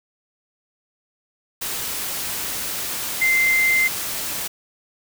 sine tone in noise, 2083 Hz, C7, 8 cents flat, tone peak -15 dBFS, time 3.21-3.88 s, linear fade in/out 10 ms, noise white, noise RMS -27 dBFS, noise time 1.61-4.48 s, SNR +9 dB, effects none

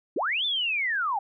sine linear two-way sweep, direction up then down, 240.6 to 3581 to 759 Hz, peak -24 dBFS, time 0.16-1.19 s, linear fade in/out 5 ms, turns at 0.45 s, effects none

